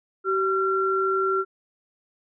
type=tone pair together; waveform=sine; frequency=383 / 1366.3 Hz; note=G4 / F6; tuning=-40 / -38 cents; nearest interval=octave + minor seventh; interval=2202 cents; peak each=-23 dBFS; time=0.24-1.45 s; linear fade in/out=50 ms; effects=none